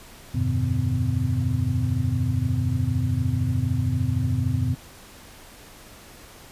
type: tone cluster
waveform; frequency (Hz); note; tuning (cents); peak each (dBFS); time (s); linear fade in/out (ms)
sine; 85.1 / 98.4 / 122.4 / 148.8 / 254.5; F2 / G2 / B2 / D3 / C4; -44 / +7 / -15 / +23 / -48; -28 / -26 / -24 / -31 / -30; 0.34-4.75; 10
effects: pink hiss -46 dBFS RMS until 6.51 s + resampled to 32000 Hz